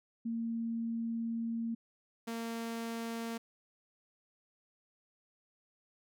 sine / sawtooth tone pair in turn, 229.6 / 229.6 Hz, A#3 / A#3, -26 / -26 cents, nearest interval unison, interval 0 cents, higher neither, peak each -33 / -33 dBFS, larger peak neither, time 0.25-1.75 / 2.27-3.38 s, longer first, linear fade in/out 10 ms, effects none

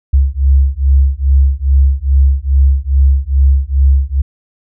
sine beating tone pair, 67 / 69.4 Hz, C2 / C#2, +42 / +3 cents, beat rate 2.4 Hz, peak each -10 dBFS, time 0.13-4.22 s, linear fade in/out 10 ms, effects none

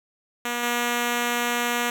5% pulse tone with level steps, 240.2 Hz, B3, 48 cents flat, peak -14 / -11 dBFS, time 0.45-1.9 s, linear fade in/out 2 ms, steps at 0.63 s, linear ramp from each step 2 ms, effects none

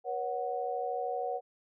sine chord, B suspended second, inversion none, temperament equal with one note detuned, 481.5 / 554.4 / 740 Hz, B4 / C#5 / F#5, -44 / 0 / 0 cents, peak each -36 / -38 / -34 dBFS, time 0.04-1.41 s, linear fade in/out 50 ms, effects none

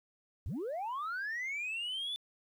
sine linear sweep, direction up, 56.9 to 3520 Hz, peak -33 dBFS, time 0.46-2.16 s, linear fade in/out 0 ms, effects tanh soft clip ceiling -33 dBFS + 11-bit

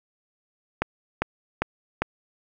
click train, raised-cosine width 0.5 ms, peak -7 dBFS, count 4, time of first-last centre 0.82-2.02 s, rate 2.5 Hz, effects none

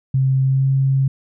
sine tone with pitch glide, 133 to 134.93 Hz, C3 to C#3, +29 to -46 cents, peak -13 dBFS, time 0.14-1.08 s, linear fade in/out 5 ms, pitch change +25 cents, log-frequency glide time 0.43-0.68 s, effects none

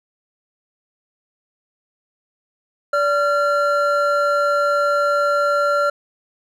triangle tone pair together, 578.5 / 1376 Hz, D5 / F6, -26 / -26 cents, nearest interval octave + minor third, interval 1500 cents, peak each -16 dBFS, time 2.93-5.9 s, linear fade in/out 5 ms, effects none

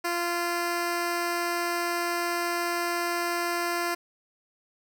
10% pulse tone, 345.8 Hz, F4, 17 cents flat, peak -18 dBFS, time 0.04-3.95 s, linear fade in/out 10 ms, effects none

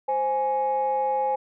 sine tone pair together, 524 / 833.7 Hz, C5 / G#5, +2 / +6 cents, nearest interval minor sixth, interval 804 cents, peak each -25 / -22 dBFS, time 0.08-1.36 s, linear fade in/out 10 ms, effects tanh soft clip ceiling -16 dBFS

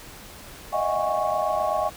sine tone cluster, 612 / 640 / 723 / 813 / 1107 Hz, D#5 / D#5 / F#5 / G#5 / C#6, -29 / +49 / -40 / -37 / -3 cents, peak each -28 dBFS, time 0.72-1.9 s, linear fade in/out 20 ms, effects pink hiss -43 dBFS RMS until 1.96 s

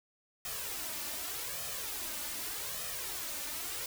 white noise with flanger, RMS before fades -39 dBFS, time 0.45-3.86 s, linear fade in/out 2 ms, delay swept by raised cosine 1.6 to 3.4 ms, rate 0.84 Hz, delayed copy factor +0.65, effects none

